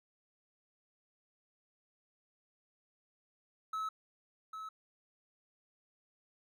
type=tone with echo; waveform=triangle; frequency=1295 Hz; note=E6; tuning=31 cents flat; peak=-33 dBFS; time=3.73-3.89 s; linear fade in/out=5 ms; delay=800 ms; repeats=1; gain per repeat=-7 dB; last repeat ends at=4.69 s; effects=none